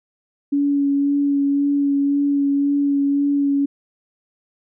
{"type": "tone with vibrato", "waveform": "sine", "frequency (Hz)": 282.5, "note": "C#4", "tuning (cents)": 33, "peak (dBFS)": -15, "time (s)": [0.52, 3.66], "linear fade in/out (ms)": 10, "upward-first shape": "sine", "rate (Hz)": 1.9, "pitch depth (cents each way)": 14, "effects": []}